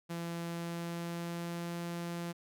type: tone with pitch glide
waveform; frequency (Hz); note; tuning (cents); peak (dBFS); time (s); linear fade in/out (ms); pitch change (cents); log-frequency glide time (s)
sawtooth; 169.5 to 171.47; E3 to F3; +49 to -31; -33; 0.09-2.33; 20; +20; 0.46-1.79
effects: none